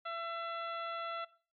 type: harmonic tone with a mistuned harmonic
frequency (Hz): 671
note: E5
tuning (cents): +31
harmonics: 1 / 2 / 3 / 4 / 5 / 6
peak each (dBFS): -43 / -39 / -50 / -51 / -51 / -56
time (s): 0.05-1.25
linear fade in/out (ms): 10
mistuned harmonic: 5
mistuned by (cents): +21
effects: noise-tail reverb RT60 0.4 s tail -18 dB re dry + MP3 64 kbps